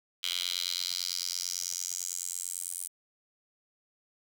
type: tone with high-pass filter sweep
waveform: 10% pulse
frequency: 89 Hz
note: F2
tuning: 33 cents sharp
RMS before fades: -35 dBFS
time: 0.23-2.88 s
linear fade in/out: 10 ms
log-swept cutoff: 3300 to 9400 Hz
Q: 3.7
effects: none